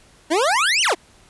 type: exponential two-way sweep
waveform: 25% pulse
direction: up then down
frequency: 293 to 3136 to 293 Hz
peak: -12 dBFS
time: 0.3-0.95 s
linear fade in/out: 20 ms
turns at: 0.82 s
effects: pink hiss -52 dBFS RMS until 1.29 s + resampled to 24000 Hz